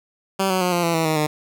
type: tone with pitch steps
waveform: 10% pulse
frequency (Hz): 192.9 / 186.44 / 180.19 / 174.15 / 168.32 / 162.68 / 157.23 / 151.96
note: G3 / F#3 / F#3 / F3 / E3 / E3 / D#3 / D#3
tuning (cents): -28 / +13 / -46 / -5 / +36 / -23 / +18 / -41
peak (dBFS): -10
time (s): 0.39-1.27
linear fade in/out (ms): 10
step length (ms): 110
effects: none